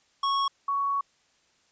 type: tone pair in turn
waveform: square / sine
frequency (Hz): 1105 / 1117.2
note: C#6 / C#6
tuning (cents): -6 / +13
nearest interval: unison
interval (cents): 19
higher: second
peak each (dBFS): -24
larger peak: neither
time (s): 0.23-0.48 / 0.68-1.01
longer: second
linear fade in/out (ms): 5
effects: white hiss -66 dBFS RMS until 1.71 s + resampled to 16000 Hz